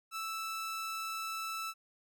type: tone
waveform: sawtooth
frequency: 1318.5 Hz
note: E6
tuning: in tune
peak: -33 dBFS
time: 0.11-1.74 s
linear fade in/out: 50 ms
effects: none